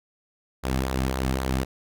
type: tone with flanger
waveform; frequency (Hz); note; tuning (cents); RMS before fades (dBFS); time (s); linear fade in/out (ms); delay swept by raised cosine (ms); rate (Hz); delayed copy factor
sawtooth; 65.4; C2; 0; -26; 0.63-1.65; 20; 0.34 to 2.14; 3.8; -0.5
effects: none